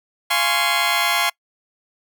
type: chord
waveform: 15% pulse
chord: Db major seventh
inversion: first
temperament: just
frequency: 693 / 831.5 / 1039.4 / 1108.7 Hz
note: F5 / Ab5 / C6 / Db6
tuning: -14 / +2 / -12 / 0 cents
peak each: -17 dBFS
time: 0.3-1.3 s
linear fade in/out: 10 ms
effects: noise-tail reverb RT60 0.1 s tail -26 dB re dry